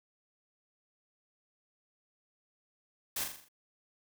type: noise with echo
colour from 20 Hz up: white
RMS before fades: -35 dBFS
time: 3.16-3.24 s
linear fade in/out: 5 ms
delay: 41 ms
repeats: 6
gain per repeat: -5 dB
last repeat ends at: 3.486 s
effects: none